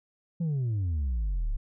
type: exponential sweep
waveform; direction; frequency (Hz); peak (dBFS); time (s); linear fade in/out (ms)
sine; down; 174.61 to 32.74; -23; 0.4-1.57; 10
effects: tanh soft clip ceiling -25 dBFS